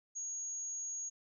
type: tone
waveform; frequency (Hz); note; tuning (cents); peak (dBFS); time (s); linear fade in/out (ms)
sine; 6630; G#8; -4; -38; 0.15-1.1; 20
effects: none